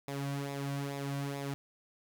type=tone with flanger; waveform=sawtooth; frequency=140 Hz; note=C#3; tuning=18 cents sharp; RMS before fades=-37 dBFS; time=0.08-1.54 s; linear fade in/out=0 ms; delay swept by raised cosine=0.66 to 2.36 ms; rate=2.3 Hz; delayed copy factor=-0.6; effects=none